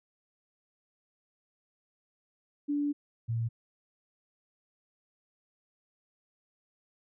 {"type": "tone pair in turn", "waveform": "sine", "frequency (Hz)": [290, 115.09], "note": ["D4", "A#2"], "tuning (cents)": [-22, -22], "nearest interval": "octave + major third", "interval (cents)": 1600, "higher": "first", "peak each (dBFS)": [-27, -28], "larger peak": "first", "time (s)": [[2.68, 2.93], [3.28, 3.49]], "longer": "first", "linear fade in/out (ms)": 20, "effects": []}